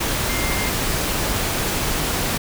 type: tone in noise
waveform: sine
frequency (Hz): 2104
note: C7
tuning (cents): +9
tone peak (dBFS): -28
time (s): 0.29-0.69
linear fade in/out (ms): 10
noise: pink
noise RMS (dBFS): -22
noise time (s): 0-2.38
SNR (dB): -9
effects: none